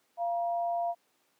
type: tone pair together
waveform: sine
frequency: 690.3 / 949 Hz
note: F5 / A#5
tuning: -20 / +31 cents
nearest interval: tritone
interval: 551 cents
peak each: -28 / -39 dBFS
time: 0.17-0.95 s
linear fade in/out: 50 ms
effects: pink hiss -71 dBFS RMS until 1.39 s + high-pass 300 Hz 12 dB/octave